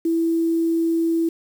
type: tone with quantisation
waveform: sine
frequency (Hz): 330.7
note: E4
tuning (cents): +6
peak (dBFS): -17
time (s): 0.05-1.29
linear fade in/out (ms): 5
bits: 7
effects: none